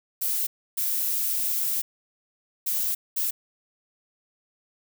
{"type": "noise bursts at uneven times", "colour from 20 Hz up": "violet", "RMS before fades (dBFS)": -26, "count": 4, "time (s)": [[0.21, 0.47], [0.77, 1.82], [2.66, 2.95], [3.16, 3.31]], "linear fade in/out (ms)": 10, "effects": []}